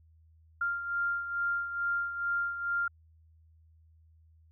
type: beating tone pair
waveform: sine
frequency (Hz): 1395 / 1397.3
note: F6 / F6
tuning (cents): -2 / 0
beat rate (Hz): 2.3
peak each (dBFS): -30 / -37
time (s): 0.61-2.88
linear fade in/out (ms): 5
effects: added 80 Hz sine -58 dBFS peak until 4.51 s